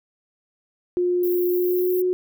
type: tone with pitch glide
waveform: sine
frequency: 356.6 to 364.7 Hz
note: F4 to F#4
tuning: +36 to -25 cents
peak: -18 dBFS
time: 0.97-2.13 s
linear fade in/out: 0 ms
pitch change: +39 cents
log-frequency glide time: 1.48-1.97 s
type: high-pass noise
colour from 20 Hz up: white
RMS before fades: -33 dBFS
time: 1.23-2.02 s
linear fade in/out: 5 ms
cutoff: 12000 Hz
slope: 96 dB/octave
effects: none